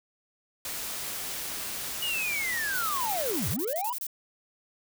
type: noise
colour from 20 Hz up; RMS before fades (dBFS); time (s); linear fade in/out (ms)
white; -35; 0.65-3.54; 2
type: linear two-way sweep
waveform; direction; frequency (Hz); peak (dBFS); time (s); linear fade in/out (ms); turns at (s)
triangle; down then up; 2938 to 74.5 to 1015; -27; 2.02-3.93; 5; 3.49
type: noise bursts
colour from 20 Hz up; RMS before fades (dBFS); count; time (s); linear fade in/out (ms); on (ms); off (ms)
violet; -34; 16; 2.75-4.068; 2; 58; 26
effects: none